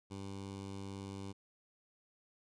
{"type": "tone with notch filter", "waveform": "15% pulse", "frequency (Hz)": 98, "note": "G2", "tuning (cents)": 0, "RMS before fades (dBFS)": -45, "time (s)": [0.1, 1.33], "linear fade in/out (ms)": 20, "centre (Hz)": 1700, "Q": 1.7, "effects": ["resampled to 22050 Hz"]}